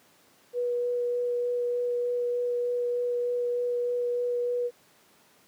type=tone with vibrato; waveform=sine; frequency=486 Hz; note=B4; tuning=28 cents flat; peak=-25 dBFS; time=0.53-4.71 s; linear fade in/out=50 ms; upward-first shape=sine; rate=3.3 Hz; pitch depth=8 cents each way; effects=pink hiss -60 dBFS RMS until 5.47 s + high-pass 200 Hz 12 dB/octave